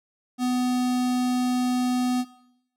square tone with notch filter, 249.7 Hz, B3, 19 cents sharp, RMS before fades -24 dBFS, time 0.38-2.25 s, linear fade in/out 50 ms, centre 2000 Hz, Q 1.7, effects noise-tail reverb RT60 0.8 s tail -18 dB re dry + low-pass 12000 Hz 12 dB/octave

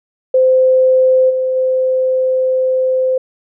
sine tone with level steps, 517 Hz, C5, 21 cents flat, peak -7 / -13 / -11 dBFS, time 0.34-3.18 s, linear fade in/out 5 ms, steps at 1.29 / 1.55 s, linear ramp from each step 20 ms, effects none

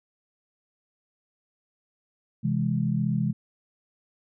sine chord, C augmented, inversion none, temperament equal with one note detuned, 130.81 / 165.29 / 207.7 Hz, C3 / E3 / G#3, 0 / +5 / 0 cents, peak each -27 dBFS, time 2.43-3.33 s, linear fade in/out 20 ms, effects none

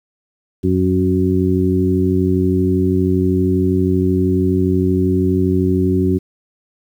harmonic tone with a mistuned harmonic, 92.6 Hz, F#2, 2 cents sharp, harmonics 1 / 2 / 3 / 4, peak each -18 / -18 / -18 / -18 dBFS, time 0.63-6.19 s, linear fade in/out 20 ms, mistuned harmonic 1, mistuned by -23 cents, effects 8-bit

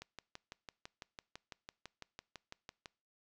click train, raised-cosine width 0.2 ms, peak -29 dBFS, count 18, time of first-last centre 0.02-2.858 s, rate 5.99 Hz, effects noise-tail reverb RT60 0.4 s tail -24 dB re dry

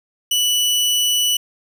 sawtooth tone, 2960 Hz, F#7, in tune, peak -12 dBFS, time 0.31-1.37 s, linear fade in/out 5 ms, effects none

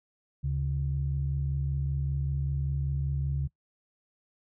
sine tone pair together, 73.42 / 138.59 Hz, D2 / C#3, 0 / 0 cents, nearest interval major seventh, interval 1100 cents, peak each -30 / -28 dBFS, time 0.43-3.48 s, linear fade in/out 20 ms, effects noise-tail reverb RT60 0.1 s tail -21 dB re dry + tanh soft clip ceiling -19 dBFS

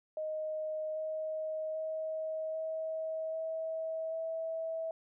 sine tone with pitch steps, 622.3 / 627.7 / 633.2 / 638.7 / 644.2 / 649.9 Hz, D#5 / D#5 / D#5 / D#5 / E5 / E5, 0 / +15 / +30 / +45 / -40 / -25 cents, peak -34 dBFS, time 0.17-4.91 s, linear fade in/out 2 ms, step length 790 ms, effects none

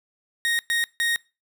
30% pulse tone bursts at uneven times, 1864.7 Hz, A#6, in tune, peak -18 dBFS, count 3, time 0.45-0.59 / 0.7-0.84 / 1-1.16 s, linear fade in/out 0 ms, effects noise-tail reverb RT60 0.3 s tail -24 dB re dry

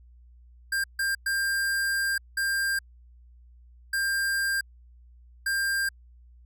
square tone bursts at uneven times, 1595 Hz, G6, 30 cents sharp, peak -25 dBFS, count 6, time 0.72-0.84 / 0.99-1.15 / 1.26-2.18 / 2.37-2.79 / 3.93-4.61 / 5.46-5.89 s, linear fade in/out 5 ms, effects added 60 Hz sine -50 dBFS peak until 6.45 s

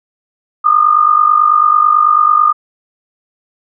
sine tone with amplitude modulation, 1218 Hz, D#6, 37 cents flat, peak -3 dBFS, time 0.64-2.53 s, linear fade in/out 20 ms, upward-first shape sine, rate 49.1 Hz, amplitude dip 75%, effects none

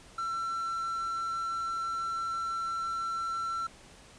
triangle tone with quantisation, 1347 Hz, E6, 37 cents sharp, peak -29 dBFS, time 0.18-3.67 s, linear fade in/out 5 ms, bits 9, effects pink hiss -54 dBFS RMS until 4.18 s + resampled to 22050 Hz

